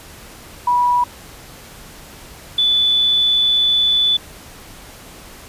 sine tone pair in turn, 976 / 3478 Hz, B5 / A7, -21 / -21 cents, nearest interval octave + minor seventh, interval 2200 cents, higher second, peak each -12 dBFS, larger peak neither, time 0.67-1.04 / 2.58-4.17 s, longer second, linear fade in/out 5 ms, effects pink hiss -39 dBFS RMS until 5.48 s + resampled to 32000 Hz

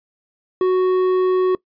sine tone with hard clipping, 370 Hz, F#4, in tune, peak -15 dBFS, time 0.61-1.55 s, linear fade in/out 2 ms, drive 6 dB, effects noise-tail reverb RT60 0.1 s tail -21 dB re dry + resampled to 11025 Hz

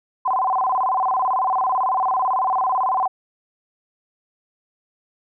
sine tone with vibrato, 880 Hz, A5, in tune, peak -17 dBFS, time 0.25-3.08 s, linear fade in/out 10 ms, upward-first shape square, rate 18 Hz, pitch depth 260 cents each way, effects none

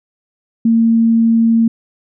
sine tone, 228.1 Hz, A#3, 37 cents flat, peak -8 dBFS, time 0.65-1.68 s, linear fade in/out 5 ms, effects none

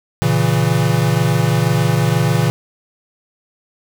square chord, A# diminished, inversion none, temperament equal, 116.54 / 138.59 / 164.81 Hz, A#2 / C#3 / E3, 0 / 0 / 0 cents, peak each -18 dBFS, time 0.22-2.5 s, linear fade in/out 0 ms, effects none

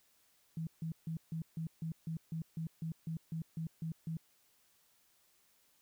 sine tone bursts, 162.1 Hz, E3, 29 cents flat, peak -36 dBFS, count 15, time 0.57-4.17 s, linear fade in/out 2 ms, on 100 ms, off 150 ms, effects white hiss -71 dBFS RMS until 5.81 s

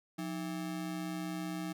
square ring-modulated tone, 245 Hz, B3, 14 cents flat, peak -34 dBFS, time 0.18-1.73 s, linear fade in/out 10 ms, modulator 67.7 Hz, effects none

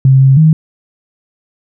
sine tone with pitch steps, 133.3 / 134.3 / 157.5 Hz, C3 / C3 / D#3, +33 / +46 / +21 cents, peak -3 dBFS, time 0.05-0.53 s, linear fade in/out 2 ms, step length 160 ms, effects none

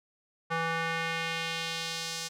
square tone with band-pass filter sweep, 164.81 Hz, E3, in tune, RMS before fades -33 dBFS, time 0.5-2.29 s, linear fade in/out 20 ms, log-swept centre 1300 to 5800 Hz, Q 1.3, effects none

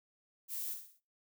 violet noise with echo, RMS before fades -40 dBFS, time 0.48-0.77 s, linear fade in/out 50 ms, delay 59 ms, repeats 4, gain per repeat -7 dB, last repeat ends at 1.006 s, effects noise-tail reverb RT60 0.3 s tail -20 dB re dry

